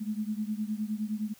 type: beating tone pair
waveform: sine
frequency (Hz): 210 / 219.7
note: G#3 / A3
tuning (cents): +19 / -2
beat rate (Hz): 9.7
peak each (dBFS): -32 / -34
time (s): 0-1.34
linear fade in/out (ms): 20
effects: white hiss -58 dBFS RMS until 1.39 s